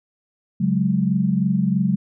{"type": "chord", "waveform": "sine", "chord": "C# suspended fourth", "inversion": "none", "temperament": "just", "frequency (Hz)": [138.59, 184.79, 207.9], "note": ["C#3", "F#3", "G#3"], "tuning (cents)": [0, -2, 2], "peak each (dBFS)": [-24, -19, -21], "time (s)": [0.6, 1.96], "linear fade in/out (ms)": 10, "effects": []}